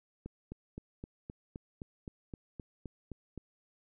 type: click train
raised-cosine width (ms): 3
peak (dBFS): -29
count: 13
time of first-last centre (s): 0.26-3.377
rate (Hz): 3.85
effects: none